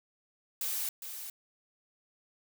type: noise with echo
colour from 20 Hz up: blue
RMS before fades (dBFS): -34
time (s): 0.61-0.89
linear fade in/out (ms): 2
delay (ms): 410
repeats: 1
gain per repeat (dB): -8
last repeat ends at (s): 1.3
effects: none